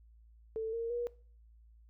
sine tone with pitch steps, 443.9 / 461.1 / 479.1 Hz, A4 / A#4 / A#4, +15 / -19 / +47 cents, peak -33 dBFS, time 0.56-1.07 s, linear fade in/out 0 ms, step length 170 ms, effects noise-tail reverb RT60 0.4 s tail -20 dB re dry + added 56 Hz sine -57 dBFS peak until 1.89 s

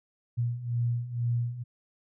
sine beating tone pair, 117.9 / 120 Hz, A#2 / B2, +20 / -49 cents, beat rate 2.1 Hz, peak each -32 / -28 dBFS, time 0.37-1.64 s, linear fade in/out 20 ms, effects none

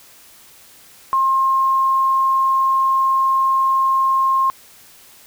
sine tone, 1066 Hz, C6, 32 cents sharp, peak -13 dBFS, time 1.13-4.5 s, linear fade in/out 0 ms, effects white hiss -46 dBFS RMS until 5.26 s

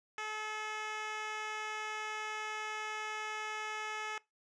10% pulse tone with band-pass filter, 430 Hz, A4, 40 cents flat, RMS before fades -40 dBFS, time 0.18-4.18 s, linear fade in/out 2 ms, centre 1900 Hz, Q 0.54, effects noise-tail reverb RT60 0.2 s tail -21 dB re dry + resampled to 22050 Hz

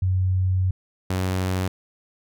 sine / sawtooth tone pair in turn, 93 / 93 Hz, F#2 / F#2, +9 / +9 cents, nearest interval unison, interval 0 cents, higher neither, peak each -18 dBFS, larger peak neither, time 0.02-0.71 / 1.1-1.68 s, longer first, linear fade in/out 5 ms, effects none

